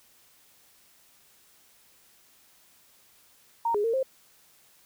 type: tone with pitch steps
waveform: sine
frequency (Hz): 926 / 413.3 / 457.3 / 528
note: A#5 / G#4 / A#4 / C5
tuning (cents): -12 / -8 / -33 / +16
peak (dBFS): -23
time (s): 3.65-4.03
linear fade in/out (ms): 5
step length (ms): 95
effects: white hiss -60 dBFS RMS until 4.85 s